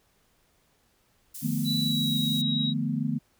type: high-pass noise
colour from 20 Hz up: pink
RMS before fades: -40 dBFS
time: 1.34-2.42 s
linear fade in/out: 10 ms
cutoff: 9900 Hz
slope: 12 dB/octave
type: chord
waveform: sine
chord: B half-diminished seventh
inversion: first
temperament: equal with one note detuned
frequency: 150.18 / 174.61 / 220 / 246.9 Hz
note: D3 / F3 / A3 / B3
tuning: +39 / 0 / 0 / 0 cents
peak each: -30 / -35 / -30 / -30 dBFS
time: 1.42-3.19 s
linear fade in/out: 20 ms
type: tone with pitch glide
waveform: sine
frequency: 3951 to 3827 Hz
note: B7 to A#7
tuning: 0 to +45 cents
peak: -27 dBFS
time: 1.64-2.74 s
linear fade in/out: 50 ms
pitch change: -55 cents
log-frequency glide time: 1.78-2.18 s
effects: pink hiss -67 dBFS RMS until 3.39 s